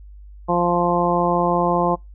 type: harmonic tone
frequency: 174.61 Hz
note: F3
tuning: in tune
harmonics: 1 / 2 / 3 / 4 / 5 / 6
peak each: -23 / -23 / -23 / -23 / -23 / -23 dBFS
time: 0.48-1.96 s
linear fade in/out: 20 ms
effects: noise-tail reverb RT60 0.2 s tail -26 dB re dry + added 50 Hz sine -38 dBFS peak until 2.14 s